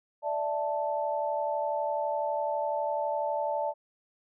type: chord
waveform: sine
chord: D suspended second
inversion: none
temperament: equal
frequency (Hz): 587.3 / 659.3 / 880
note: D5 / E5 / A5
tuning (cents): 0 / 0 / 0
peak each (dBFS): -31 / -34 / -31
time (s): 0.22-3.74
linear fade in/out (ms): 50
effects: none